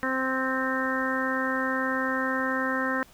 harmonic tone, 261.6 Hz, C4, in tune, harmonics 1 / 2 / 3 / 4 / 5 / 6 / 7, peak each -30 / -32 / -40 / -33 / -34 / -32 / -31 dBFS, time 0.03-3.03 s, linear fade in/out 0 ms, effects pink hiss -55 dBFS RMS until 3.13 s

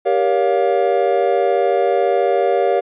triangle chord, G half-diminished seventh, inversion none, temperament just, 392 / 470.4 / 564.5 / 705.6 Hz, G4 / Bb4 / Db5 / F5, 0 / +16 / +31 / +18 cents, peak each -17 dBFS, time 0.05-2.81 s, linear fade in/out 20 ms, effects resampled to 8000 Hz

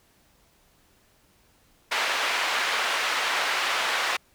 white band-pass noise, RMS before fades -26 dBFS, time 1.91-4.17 s, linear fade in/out 10 ms, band 730 to 2500 Hz, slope 12 dB/octave, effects pink hiss -62 dBFS RMS until 4.34 s

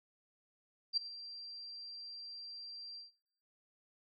sine tone with ADSR envelope, 4721 Hz, D8, 8 cents sharp, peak -27 dBFS, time 0.93-3.11 s, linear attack 43 ms, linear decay 6 ms, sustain -19 dB, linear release 140 ms, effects noise-tail reverb RT60 0.6 s tail -17 dB re dry

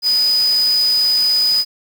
sine tone in noise, 4978 Hz, D#8, in tune, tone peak -12 dBFS, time 0.02-1.65 s, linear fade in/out 50 ms, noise white, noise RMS -30 dBFS, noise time 0.02-1.65 s, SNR +15 dB, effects none

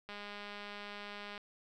click train, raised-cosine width 0.3 ms, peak -30 dBFS, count 265, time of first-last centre 0.09-1.378 s, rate 205 Hz, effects none

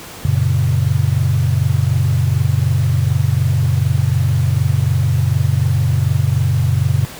sine chord, F# major, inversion none, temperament equal with one note detuned, 92.5 / 116.54 / 139.23 Hz, F#2 / A#2 / C#3, 0 / 0 / +8 cents, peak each -16 dBFS, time 0.25-7.05 s, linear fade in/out 0 ms, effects pink hiss -33 dBFS RMS until 7.19 s + high-pass 60 Hz 12 dB/octave

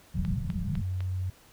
white low-pass noise, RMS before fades -30 dBFS, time 0.14-0.82 s, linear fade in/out 10 ms, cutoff 200 Hz, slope 96 dB/octave
click train, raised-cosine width 0.3 ms, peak -27 dBFS, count 4, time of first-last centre 0.25-1.006 s, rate 3.97 Hz
sine tone, 92.5 Hz, F#2, in tune, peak -28 dBFS, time 0.81-1.3 s, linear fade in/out 5 ms
effects pink hiss -57 dBFS RMS until 1.52 s

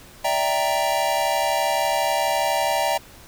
square chord, E half-diminished seventh, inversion third, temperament equal, 587.3 / 659.3 / 784 / 932.3 Hz, D5 / E5 / G5 / Bb5, 0 / 0 / 0 / 0 cents, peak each -27 / -26 / -25 / -26 dBFS, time 0.24-2.98 s, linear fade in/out 10 ms, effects pink hiss -46 dBFS RMS until 3.27 s

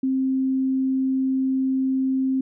sine tone, 263.8 Hz, C4, 14 cents sharp, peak -19 dBFS, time 0.03-2.41 s, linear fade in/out 5 ms, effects none

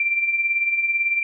sine tone with tremolo, 2359 Hz, D7, 7 cents sharp, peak -16 dBFS, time 0-1.23 s, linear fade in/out 2 ms, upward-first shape sine, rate 18 Hz, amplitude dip 55%, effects none

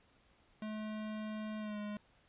square tone with pitch glide, 215 to 208.3 Hz, A3 to G#3, -40 to +5 cents, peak -40 dBFS, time 0.62-1.97 s, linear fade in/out 2 ms, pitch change -55 cents, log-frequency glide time 1.59-1.78 s, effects pink hiss -69 dBFS RMS until 2.28 s + resampled to 8000 Hz

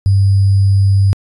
sine tone with sample-and-hold, 98 Hz, G2, in tune, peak -7 dBFS, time 0.06-1.13 s, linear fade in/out 0 ms, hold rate 4900 Hz, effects resampled to 24000 Hz

